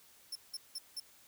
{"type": "tone bursts", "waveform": "sawtooth", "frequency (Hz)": 5350, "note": "E8", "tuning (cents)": 25, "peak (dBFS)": -36, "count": 4, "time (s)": [0.32, 1], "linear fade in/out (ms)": 5, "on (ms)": 35, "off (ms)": 180, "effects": ["white hiss -62 dBFS RMS until 1.27 s"]}